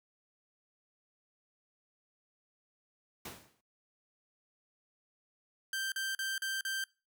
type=noise with exponential decay; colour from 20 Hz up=pink; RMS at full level=-40 dBFS; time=3.25-3.61 s; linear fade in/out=5 ms; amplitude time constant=77 ms
type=tone bursts; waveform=sawtooth; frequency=1568 Hz; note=G6; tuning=in tune; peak=-30 dBFS; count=5; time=5.73-6.84 s; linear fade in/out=2 ms; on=190 ms; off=40 ms
effects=noise-tail reverb RT60 0.3 s tail -24 dB re dry + high-pass 100 Hz 12 dB/octave